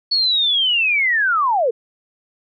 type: linear sweep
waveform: sine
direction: down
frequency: 4435 to 430 Hz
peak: -14 dBFS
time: 0.11-1.71 s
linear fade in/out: 10 ms
effects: none